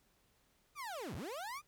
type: linear two-way sweep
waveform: 30% pulse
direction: down then up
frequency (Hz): 1244.5 to 64.6 to 1244.5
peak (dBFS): -39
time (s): 0.75-1.62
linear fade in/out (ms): 50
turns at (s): 1.15
effects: pink hiss -73 dBFS RMS until 1.67 s